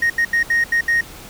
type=tone bursts at uneven times; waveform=triangle; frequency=1864.7 Hz; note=A#6; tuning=in tune; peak=-11 dBFS; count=6; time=0.02-0.1 / 0.18-0.25 / 0.33-0.43 / 0.5-0.64 / 0.72-0.81 / 0.88-1.01 s; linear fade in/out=5 ms; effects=tanh soft clip ceiling -8 dBFS + pink hiss -38 dBFS RMS until 1.29 s